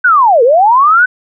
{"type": "linear two-way sweep", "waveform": "sine", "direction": "down then up", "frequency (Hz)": [1529, 446.8, 1529], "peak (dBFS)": -4, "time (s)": [0.04, 1.06], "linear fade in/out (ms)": 10, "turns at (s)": 0.43, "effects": []}